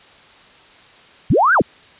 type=linear two-way sweep; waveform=sine; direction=up then down; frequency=64.3 to 1635 to 64.3 Hz; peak=-10 dBFS; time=1.3-1.62 s; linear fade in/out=5 ms; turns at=1.54 s; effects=white hiss -46 dBFS RMS until 1.99 s + resampled to 8000 Hz